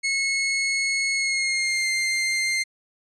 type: tone with pitch glide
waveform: sawtooth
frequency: 2182 to 2098 Hz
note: C#7 to C7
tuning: -28 to +4 cents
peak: -18 dBFS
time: 0.03-2.64 s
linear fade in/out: 20 ms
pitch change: -68 cents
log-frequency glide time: 1.14-1.9 s
effects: resampled to 22050 Hz

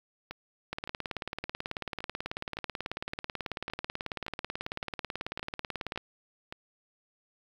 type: two click trains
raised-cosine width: 0.3 ms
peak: -23 / -18 dBFS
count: 12 / 97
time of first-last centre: 0.31-6.525 / 0.73-5.976 s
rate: 1.77 / 18.3 Hz
effects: 8-bit

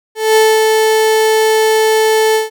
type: tone with ADSR envelope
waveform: 35% pulse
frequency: 438.1 Hz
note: A4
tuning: 7 cents flat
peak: -4 dBFS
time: 0.15-2.5 s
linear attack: 210 ms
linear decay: 230 ms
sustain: -3 dB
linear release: 150 ms
effects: none

